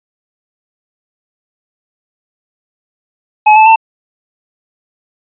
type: tone with pitch steps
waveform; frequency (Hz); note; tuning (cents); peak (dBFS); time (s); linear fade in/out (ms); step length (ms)
square; 852 / 871.9 / 892.3; G#5 / A5 / A5; +44 / -16 / +24; -3; 3.46-3.76; 10; 100
effects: resampled to 8000 Hz